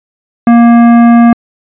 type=tone with hard clipping; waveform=sine; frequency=235 Hz; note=A#3; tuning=14 cents sharp; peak=-3 dBFS; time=0.47-1.33 s; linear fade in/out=2 ms; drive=13 dB; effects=resampled to 8000 Hz